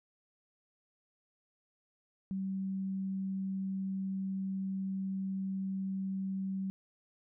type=tone; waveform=sine; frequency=192 Hz; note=G3; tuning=36 cents flat; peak=-33 dBFS; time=2.31-6.7 s; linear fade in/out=0 ms; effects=none

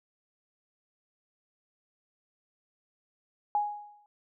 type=tone with exponential decay; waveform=sine; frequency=830 Hz; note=G#5; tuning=1 cent flat; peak=-22 dBFS; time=3.55-4.06 s; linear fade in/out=1 ms; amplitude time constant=110 ms; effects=none

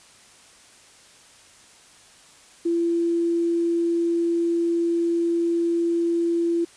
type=tone with quantisation; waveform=sine; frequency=338.7 Hz; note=E4; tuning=47 cents sharp; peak=-19 dBFS; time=2.65-6.65 s; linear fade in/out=10 ms; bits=8; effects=white hiss -51 dBFS RMS until 6.76 s + resampled to 22050 Hz

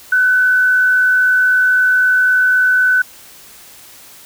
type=tone with frequency modulation; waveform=sine; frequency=1504 Hz; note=F#6; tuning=28 cents sharp; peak=-9 dBFS; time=0.12-3.02 s; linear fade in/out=5 ms; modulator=63.8 Hz; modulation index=0.31; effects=white hiss -40 dBFS RMS until 4.25 s

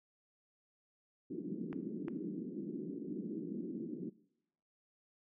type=band-pass noise; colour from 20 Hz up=white; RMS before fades=-42 dBFS; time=1.3-4.1 s; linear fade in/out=10 ms; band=170 to 360 Hz; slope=48 dB/octave
type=clicks; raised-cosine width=0.5 ms; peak=-33 dBFS; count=2; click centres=1.729 / 2.083 s
effects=noise-tail reverb RT60 0.8 s tail -21 dB re dry

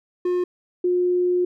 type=tone pair in turn; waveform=triangle / sine; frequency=358.2 / 358.2 Hz; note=F4 / F4; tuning=+44 / +44 cents; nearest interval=unison; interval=0 cents; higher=neither; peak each=-17 dBFS; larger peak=neither; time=0.25-0.44 / 0.84-1.45 s; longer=second; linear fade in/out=5 ms; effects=none

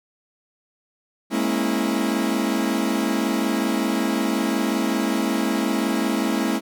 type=chord; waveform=40% pulse; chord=A# half-diminished seventh; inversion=third; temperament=equal with one note detuned; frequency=207.7 / 233.1 / 272.3 / 329.6 Hz; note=G#3 / A#3 / C#4 / E4; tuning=0 / 0 / -31 / 0 cents; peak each=-25 dBFS; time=1.3-6.61 s; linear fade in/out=50 ms; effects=none

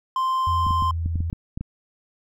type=tone; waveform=triangle; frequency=1044 Hz; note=C6; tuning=4 cents flat; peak=-18 dBFS; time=0.16-0.91 s; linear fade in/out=2 ms
type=tone with pitch glide; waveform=sine; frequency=84.5 to 83 Hz; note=E2 to E2; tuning=+43 to +12 cents; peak=-23 dBFS; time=0.47-1.3 s; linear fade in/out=0 ms; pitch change=-31 cents; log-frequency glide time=0.63-0.77 s
type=clicks; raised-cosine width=5 ms; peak=-17 dBFS; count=9; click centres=0.667 / 0.708 / 0.823 / 1.06 / 1.157 / 1.205 / 1.329 / 1.575 / 1.61 s
effects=none

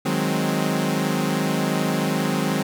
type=chord; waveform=sawtooth; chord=Ab dominant seventh; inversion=second; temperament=equal; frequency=155.56 / 185 / 207.7 / 261.6 Hz; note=Eb3 / Gb3 / Ab3 / C4; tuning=0 / 0 / 0 / 0 cents; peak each=-22 dBFS; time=0.05-2.63 s; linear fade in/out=10 ms; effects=none

